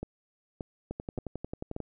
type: two click trains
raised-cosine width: 2 ms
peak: -22 / -22 dBFS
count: 4 / 11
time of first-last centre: 0.03-1.764 / 0.91-1.803 s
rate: 1.73 / 11.2 Hz
effects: none